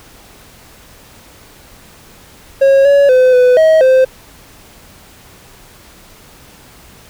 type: tone with pitch steps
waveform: triangle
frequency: 545 / 564 / 510 / 499.6 / 636 / 520 Hz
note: C#5 / C#5 / C5 / B4 / D#5 / C5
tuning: -29 / +30 / -44 / +20 / +38 / -11 cents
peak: -3 dBFS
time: 2.61-4.05 s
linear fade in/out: 10 ms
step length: 240 ms
effects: pink hiss -41 dBFS RMS until 7.09 s

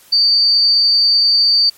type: tone with amplitude modulation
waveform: sine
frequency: 4600 Hz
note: D8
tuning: 37 cents flat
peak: -6 dBFS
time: 0.12-1.7 s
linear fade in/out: 10 ms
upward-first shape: sine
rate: 230 Hz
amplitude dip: 60%
effects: white hiss -46 dBFS RMS until 1.77 s + MP3 64 kbps

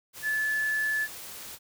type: tone in noise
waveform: sine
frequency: 1731 Hz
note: A6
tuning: 29 cents flat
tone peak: -25 dBFS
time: 0.22-1.08 s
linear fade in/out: 50 ms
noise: white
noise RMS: -42 dBFS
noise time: 0.13-1.59 s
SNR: +14 dB
effects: none

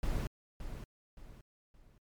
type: noise with echo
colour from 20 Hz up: brown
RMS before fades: -33 dBFS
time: 0.03-0.27 s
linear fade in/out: 2 ms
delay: 570 ms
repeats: 3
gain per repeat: -9 dB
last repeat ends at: 1.98 s
effects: MP3 96 kbps

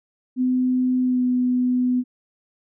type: tone with pitch glide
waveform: sine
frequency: 253.8 to 249.9 Hz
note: B3 to B3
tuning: +47 to +21 cents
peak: -17 dBFS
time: 0.36-2.04 s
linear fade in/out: 50 ms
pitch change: -26 cents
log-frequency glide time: 1.02-1.23 s
effects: none

